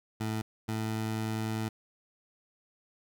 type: tone pair in turn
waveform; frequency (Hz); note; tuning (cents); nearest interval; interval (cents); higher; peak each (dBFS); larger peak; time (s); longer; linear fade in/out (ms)
20% pulse; 109.6 / 110.21; A2 / A2; -6 / +3; unison; 9; second; -26; neither; 0.2-0.42 / 0.68-1.69; second; 10
effects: none